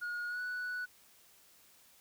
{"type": "tone with pitch glide", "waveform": "sine", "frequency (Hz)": [1440, 1478.8], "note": ["F#6", "F#6"], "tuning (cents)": [-47, -1], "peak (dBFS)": -33, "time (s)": [0.01, 0.86], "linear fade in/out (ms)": 20, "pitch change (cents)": 46, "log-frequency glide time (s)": [0.28, 0.4], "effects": ["tanh soft clip ceiling -35 dBFS", "white hiss -63 dBFS RMS until 2 s"]}